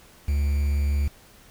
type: tone with quantisation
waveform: triangle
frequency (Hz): 71.5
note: D2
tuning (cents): -46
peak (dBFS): -18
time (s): 0.28-1.08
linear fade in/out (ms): 5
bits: 7
effects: pink hiss -52 dBFS RMS until 1.5 s